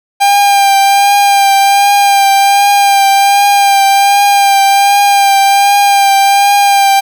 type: tone with vibrato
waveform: 45% pulse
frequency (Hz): 798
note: G5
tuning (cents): +31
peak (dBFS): -5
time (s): 0.2-7.01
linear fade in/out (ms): 20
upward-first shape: triangle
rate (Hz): 1.3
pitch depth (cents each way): 25
effects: none